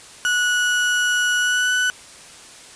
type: tone with pitch glide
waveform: 35% pulse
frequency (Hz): 1467 to 1492.6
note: F#6 to F#6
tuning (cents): -15 to +15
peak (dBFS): -15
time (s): 0.25-1.9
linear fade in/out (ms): 0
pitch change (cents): +30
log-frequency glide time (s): 1.39-1.72
effects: white hiss -42 dBFS RMS until 2.75 s + resampled to 22050 Hz